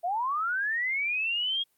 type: linear sweep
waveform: sine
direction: up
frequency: 659.3 to 3292 Hz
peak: -26 dBFS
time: 0.03-1.64 s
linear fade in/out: 20 ms
effects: white hiss -71 dBFS RMS until 1.77 s + Opus 32 kbps